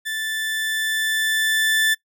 30% pulse tone with level ramp, 1760 Hz, A6, in tune, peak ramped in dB -22 to -13 dBFS, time 0.05-1.95 s, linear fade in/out 20 ms, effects noise-tail reverb RT60 0.1 s tail -21 dB re dry

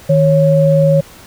sine tone pair together, 156.61 / 552 Hz, D#3 / C#5, +12 / -7 cents, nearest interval octave + minor seventh, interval 2181 cents, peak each -10 dBFS, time 0.09-1.01 s, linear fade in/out 10 ms, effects pink hiss -39 dBFS RMS until 1.26 s

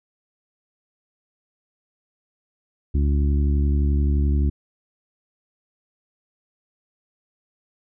harmonic tone, 71.6 Hz, D2, 43 cents flat, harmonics 1 / 2 / 3 / 4 / 5, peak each -17 / -28 / -30 / -31 / -36 dBFS, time 2.94-4.5 s, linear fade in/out 10 ms, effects none

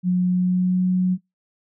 sine tone with pitch glide, 180.8 to 183.32 Hz, F#3 to F#3, -40 to -16 cents, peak -16 dBFS, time 0.03-1.18 s, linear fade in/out 50 ms, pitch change +24 cents, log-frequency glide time 0.27-0.85 s, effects noise-tail reverb RT60 0.2 s tail -26 dB re dry

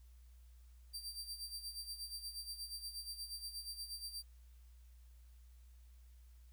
sawtooth tone with tremolo, 4695 Hz, D8, 1 cent flat, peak -39 dBFS, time 0.93-4.23 s, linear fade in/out 20 ms, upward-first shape sine, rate 8.4 Hz, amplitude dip 70%, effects added 60 Hz sine -57 dBFS peak until 6.52 s + white hiss -75 dBFS RMS until 6.52 s

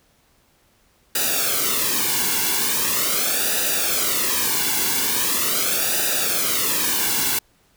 white noise with flanger, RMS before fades -21 dBFS, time 1.15-7.39 s, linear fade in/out 5 ms, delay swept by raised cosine 0.92 to 1.62 ms, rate 0.41 Hz, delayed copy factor -0.75, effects pink hiss -60 dBFS RMS until 7.76 s

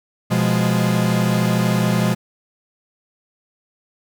45% pulse chord, F diminished, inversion second, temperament equal, 123.47 / 174.61 / 207.7 Hz, Cb3 / F3 / Ab3, 0 / 0 / 0 cents, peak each -20 dBFS, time 0.3-2.15 s, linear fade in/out 20 ms, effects none

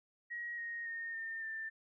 sine tone with pitch steps, 1898 / 1868.6 / 1839.7 / 1811.2 / 1783.2 Hz, A#6 / A#6 / A#6 / A6 / A6, +31 / +4 / -23 / +50 / +23 cents, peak -39 dBFS, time 0.3-1.7 s, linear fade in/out 20 ms, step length 280 ms, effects none

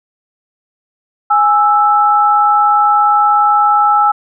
sine tone pair together, 830.6 / 1318.5 Hz, G#5 / E6, 0 / 0 cents, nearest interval minor sixth, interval 800 cents, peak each -10 dBFS, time 1.3-4.12 s, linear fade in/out 10 ms, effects none

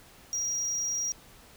triangle tone, 5710 Hz, F8, 37 cents sharp, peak -27 dBFS, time 0.33-1.12 s, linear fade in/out 0 ms, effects pink hiss -54 dBFS RMS until 1.56 s

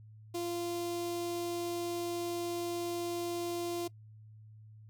sawtooth tone with notch filter, 345.9 Hz, F4, 17 cents flat, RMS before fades -36 dBFS, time 0.34-3.88 s, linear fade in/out 10 ms, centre 1600 Hz, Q 0.69, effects noise-tail reverb RT60 0.1 s tail -22 dB re dry + added 108 Hz sine -51 dBFS peak until 4.89 s

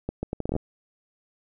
accelerating click train, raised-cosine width 2 ms, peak -15 dBFS, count 10, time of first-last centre 0.09-0.564 s, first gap 140 ms, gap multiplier 0.72, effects none

